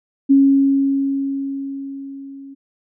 sine tone with level ramp, 274.6 Hz, C#4, 16 cents flat, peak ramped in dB -7 to -34 dBFS, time 0.29-2.55 s, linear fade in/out 20 ms, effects none

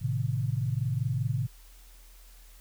sine chord, A diminished, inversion none, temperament equal, 110 / 130.81 / 155.56 Hz, A2 / C3 / Eb3, 0 / 0 / 0 cents, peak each -30 / -29 / -35 dBFS, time 0.01-1.47 s, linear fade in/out 20 ms, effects added 41 Hz sine -50 dBFS peak until 2.6 s + white hiss -58 dBFS RMS until 2.6 s

